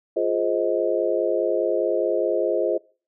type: chord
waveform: sine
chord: F minor seventh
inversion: none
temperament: just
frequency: 349.2 / 419.1 / 523.8 / 628.6 Hz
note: F4 / Ab4 / C5 / Eb5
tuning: 0 / +16 / +2 / +18 cents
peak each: -25 dBFS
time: 0.16-2.78 s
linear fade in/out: 10 ms
effects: noise-tail reverb RT60 0.4 s tail -24 dB re dry